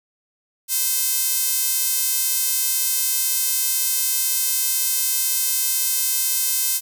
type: tone with high-pass filter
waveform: sawtooth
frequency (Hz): 518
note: C5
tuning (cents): -17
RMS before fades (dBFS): -21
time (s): 0.68-6.81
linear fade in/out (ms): 50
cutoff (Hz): 8500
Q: 0.69
effects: none